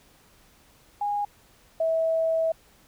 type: tone pair in turn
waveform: sine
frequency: 821 / 650.1 Hz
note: G#5 / E5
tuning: -20 / -24 cents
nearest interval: major third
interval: 404 cents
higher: first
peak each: -24 / -21 dBFS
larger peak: second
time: 1.01-1.25 / 1.8-2.52 s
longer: second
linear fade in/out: 5 ms
effects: pink hiss -58 dBFS RMS until 2.87 s